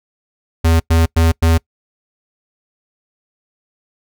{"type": "tone bursts", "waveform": "square", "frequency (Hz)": 82.2, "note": "E2", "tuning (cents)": -4, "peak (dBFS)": -10, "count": 4, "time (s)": [0.64, 1.58], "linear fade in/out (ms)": 10, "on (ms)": 160, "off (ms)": 100, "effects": ["noise-tail reverb RT60 0.1 s tail -25 dB re dry"]}